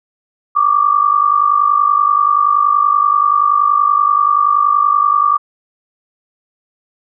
sine tone pair together, 1146 / 1196.5 Hz, D6 / D6, -43 / +32 cents, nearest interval minor second, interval 75 cents, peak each -12 dBFS, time 0.55-5.38 s, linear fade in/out 20 ms, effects none

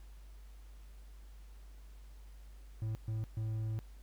triangle tone bursts at uneven times, 110 Hz, A2, in tune, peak -32 dBFS, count 3, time 2.82-2.95 / 3.08-3.24 / 3.37-3.79 s, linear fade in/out 0 ms, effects added 50 Hz sine -50 dBFS peak until 4.02 s + pink hiss -67 dBFS RMS until 4.02 s

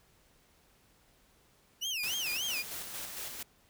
30% pulse tone with vibrato, 2794 Hz, F7, in tune, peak -30 dBFS, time 1.81-2.63 s, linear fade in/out 20 ms, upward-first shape sine, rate 3.5 Hz, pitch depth 250 cents each way
white noise with tremolo, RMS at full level -40 dBFS, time 2.03-3.43 s, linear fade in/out 5 ms, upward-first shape square, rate 4.4 Hz, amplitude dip 35%
effects pink hiss -66 dBFS RMS until 3.69 s

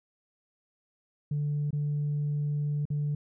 sine tone with dropouts, 146.83 Hz, D3, in tune, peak -25 dBFS, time 1.31-3.15 s, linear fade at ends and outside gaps 5 ms, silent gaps 1.707-1.729 / 2.854-2.902 s, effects tanh soft clip ceiling -24 dBFS

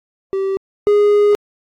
triangle tone pair in turn, 387.5 / 413.1 Hz, G4 / G#4, -20 / -9 cents, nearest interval minor second, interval 111 cents, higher second, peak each -14 / -7 dBFS, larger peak second, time 0.33-0.57 / 0.87-1.35 s, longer second, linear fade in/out 0 ms, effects AAC 48 kbps

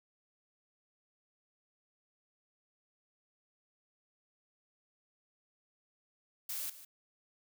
blue noise with echo, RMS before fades -39 dBFS, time 6.49-6.7 s, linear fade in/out 5 ms, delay 150 ms, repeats 1, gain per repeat -14 dB, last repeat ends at 6.85 s, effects none

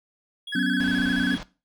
triangle tone, 3322 Hz, G#7, in tune, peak -32 dBFS, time 0.47-1.38 s, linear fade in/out 5 ms
triangle tone with vibrato, 1606 Hz, G6, 41 cents sharp, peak -24 dBFS, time 0.52-1.35 s, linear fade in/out 10 ms, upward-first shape square, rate 14 Hz, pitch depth 78 cents each way
sine chord, F# suspended fourth, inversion none, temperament equal with one note detuned, 187.15 / 246.9 / 277.2 Hz, F#3 / B3 / C#4, +20 / 0 / 0 cents, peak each -27 / -26 / -26 dBFS, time 0.55-1.37 s, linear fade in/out 5 ms
pink low-pass noise, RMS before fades -38 dBFS, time 0.8-1.43 s, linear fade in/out 0 ms, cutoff 5500 Hz, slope 24 dB/octave
effects noise-tail reverb RT60 0.3 s tail -17 dB re dry

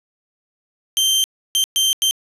sawtooth tone bursts at uneven times, 3136 Hz, G7, in tune, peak -11 dBFS, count 4, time 0.97-1.24 / 1.55-1.64 / 1.76-1.93 / 2.02-2.11 s, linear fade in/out 0 ms, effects resampled to 32000 Hz + 7-bit

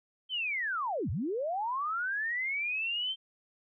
sine linear two-way sweep, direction down then up, 3153 to 73.42 to 3153 Hz, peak -30 dBFS, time 0.29-3.16 s, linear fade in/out 50 ms, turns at 1.1 s, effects none

